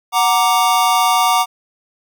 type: chord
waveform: square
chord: Gb augmented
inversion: none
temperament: equal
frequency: 740 / 932.3 / 1174.7 Hz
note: Gb5 / Bb5 / D6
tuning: 0 / 0 / 0 cents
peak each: -17 dBFS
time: 0.12-1.46 s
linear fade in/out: 50 ms
effects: none